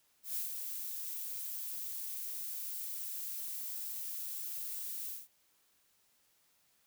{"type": "noise with ADSR envelope", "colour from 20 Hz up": "violet", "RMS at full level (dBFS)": -36, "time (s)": [0.23, 5.28], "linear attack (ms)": 130, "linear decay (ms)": 130, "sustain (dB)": -5, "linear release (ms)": 190, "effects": ["white hiss -72 dBFS RMS until 6.86 s"]}